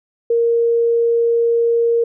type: tone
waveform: sine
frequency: 466.2 Hz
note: A#4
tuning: in tune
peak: -12 dBFS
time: 0.3-2.04 s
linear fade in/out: 5 ms
effects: none